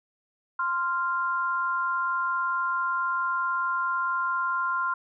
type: tone pair together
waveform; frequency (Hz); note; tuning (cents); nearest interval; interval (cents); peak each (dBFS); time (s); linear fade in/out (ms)
sine; 1046.5 / 1391; C6 / F6; 0 / -7; perfect fourth; 493; -27; 0.59-4.94; 5
effects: none